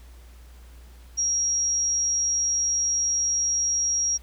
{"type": "tone", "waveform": "sine", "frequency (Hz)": 5650, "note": "F8", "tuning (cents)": 19, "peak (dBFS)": -21, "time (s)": [1.17, 4.18], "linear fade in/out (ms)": 20, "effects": ["added 60 Hz sine -44 dBFS peak until 4.22 s", "pink hiss -56 dBFS RMS until 4.22 s"]}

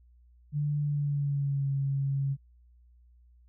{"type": "tone with pitch glide", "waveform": "sine", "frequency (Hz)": [146.83, 137.79], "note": ["D3", "C#3"], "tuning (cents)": [0, -10], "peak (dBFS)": -26, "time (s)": [0.52, 2.37], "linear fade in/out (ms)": 50, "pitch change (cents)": -110, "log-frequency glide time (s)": [0.81, 1.71], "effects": ["added 60 Hz sine -56 dBFS peak until 3.48 s"]}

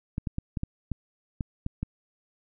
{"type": "clicks", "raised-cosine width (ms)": 5, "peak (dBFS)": -17, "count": 9, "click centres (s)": [0.181, 0.272, 0.384, 0.572, 0.634, 0.917, 1.408, 1.664, 1.83], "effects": []}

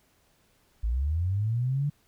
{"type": "linear sweep", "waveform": "sine", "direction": "up", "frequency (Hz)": [51.8, 148.1], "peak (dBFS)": -24, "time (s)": [0.83, 1.9], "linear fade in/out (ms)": 10, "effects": ["pink hiss -66 dBFS RMS until 2.07 s"]}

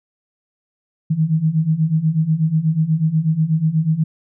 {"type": "beating tone pair", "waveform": "sine", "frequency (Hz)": [153.9, 162.1], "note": ["D#3", "E3"], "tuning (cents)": [-19, -29], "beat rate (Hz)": 8.2, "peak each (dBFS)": [-19, -16], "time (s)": [1.1, 4.04], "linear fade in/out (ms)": 10, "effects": []}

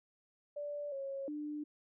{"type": "tone with pitch steps", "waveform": "sine", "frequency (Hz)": [583, 547, 298.1], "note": ["D5", "C#5", "D4"], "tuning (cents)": [-13, -23, 26], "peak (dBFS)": -38, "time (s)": [0.56, 1.64], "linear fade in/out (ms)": 10, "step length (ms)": 360, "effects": []}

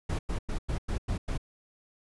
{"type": "noise bursts", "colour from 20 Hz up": "brown", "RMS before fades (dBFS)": -30, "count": 7, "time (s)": [0.09, 1.378], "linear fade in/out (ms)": 10, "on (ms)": 100, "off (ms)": 98, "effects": ["resampled to 24000 Hz"]}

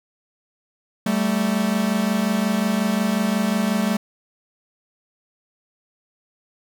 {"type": "tone pair together", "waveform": "45% pulse", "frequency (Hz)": [194.43, 220], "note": ["G3", "A3"], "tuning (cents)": [-14, 0], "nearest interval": "major second", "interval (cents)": 214, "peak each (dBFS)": [-22, -21], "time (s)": [1.06, 3.97], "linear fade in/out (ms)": 5, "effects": []}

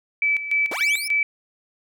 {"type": "tone with tremolo", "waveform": "sine", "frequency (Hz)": 2306, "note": "D7", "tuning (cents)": -32, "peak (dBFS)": -17, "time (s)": [0.22, 1.23], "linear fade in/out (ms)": 2, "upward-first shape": "square", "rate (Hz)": 3.4, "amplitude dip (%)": 70}
{"type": "linear sweep", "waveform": "20% pulse", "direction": "up", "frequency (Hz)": [207.8, 5470], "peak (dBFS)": -22, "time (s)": [0.71, 1.08], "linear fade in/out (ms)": 5}
{"effects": []}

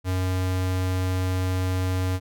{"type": "tone", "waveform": "square", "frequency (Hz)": 92.5, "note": "F#2", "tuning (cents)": 0, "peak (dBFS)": -23, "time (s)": [0.04, 2.2], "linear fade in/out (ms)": 50, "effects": []}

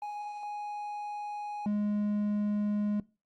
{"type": "tone pair in turn", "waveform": "triangle", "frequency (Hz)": [830.6, 207.7], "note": ["G#5", "G#3"], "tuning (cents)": [0, 0], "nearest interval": "2 octaves", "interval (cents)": 2400, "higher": "first", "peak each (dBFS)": [-33, -25], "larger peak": "second", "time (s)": [[0.02, 1.66], [1.66, 3]], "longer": "first", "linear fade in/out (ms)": 2, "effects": ["noise-tail reverb RT60 0.3 s tail -21 dB re dry", "Opus 32 kbps"]}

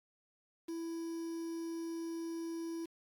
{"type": "tone with quantisation", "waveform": "triangle", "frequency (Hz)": 331.7, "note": "E4", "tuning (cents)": 11, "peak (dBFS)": -36, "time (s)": [0.68, 2.86], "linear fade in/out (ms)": 10, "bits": 9, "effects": ["AAC 64 kbps"]}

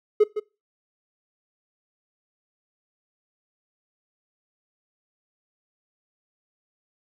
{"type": "tone with echo", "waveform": "triangle", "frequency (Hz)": 423.2, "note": "G#4", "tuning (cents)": 33, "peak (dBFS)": -9, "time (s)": [0.2, 0.24], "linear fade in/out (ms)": 10, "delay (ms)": 160, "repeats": 1, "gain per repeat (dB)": -12, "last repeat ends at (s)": 0.4, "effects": ["noise-tail reverb RT60 0.3 s tail -24 dB re dry", "tanh soft clip ceiling -8 dBFS"]}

